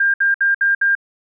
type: tone bursts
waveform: sine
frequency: 1600 Hz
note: G6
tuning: 35 cents sharp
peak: -12 dBFS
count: 5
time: 0-0.952 s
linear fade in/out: 5 ms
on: 140 ms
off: 63 ms
effects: none